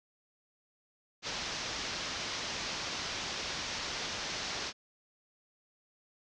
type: low-pass noise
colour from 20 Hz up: white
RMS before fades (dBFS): -38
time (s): 1.22-4.73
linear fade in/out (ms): 50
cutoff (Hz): 6100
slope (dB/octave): 48
effects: none